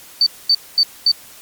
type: tone bursts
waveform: sine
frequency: 4563 Hz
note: C#8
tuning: 49 cents sharp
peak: -9 dBFS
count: 4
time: 0.21-1.116 s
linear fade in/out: 2 ms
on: 54 ms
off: 230 ms
effects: white hiss -41 dBFS RMS until 1.41 s + MP3 96 kbps